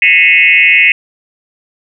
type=tone with frequency modulation; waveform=sine; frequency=2349 Hz; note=D7; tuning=in tune; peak=-4 dBFS; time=0.02-0.92 s; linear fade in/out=2 ms; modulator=166 Hz; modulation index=2.2; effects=none